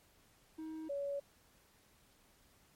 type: tone pair in turn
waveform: triangle / sine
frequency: 316.5 / 563.9 Hz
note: D#4 / C#5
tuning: +30 / +30 cents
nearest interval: minor seventh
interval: 1000 cents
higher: second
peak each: -40 / -36 dBFS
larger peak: second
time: 0.58-0.89 / 0.89-1.2 s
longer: neither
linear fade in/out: 10 ms
effects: pink hiss -68 dBFS RMS until 2.75 s + MP3 64 kbps